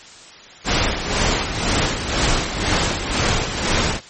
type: noise with tremolo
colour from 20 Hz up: pink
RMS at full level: -17 dBFS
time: 0.64-4.01 s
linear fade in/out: 50 ms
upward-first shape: sine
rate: 2 Hz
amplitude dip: 60%
effects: white hiss -41 dBFS RMS until 4.09 s + MP3 32 kbps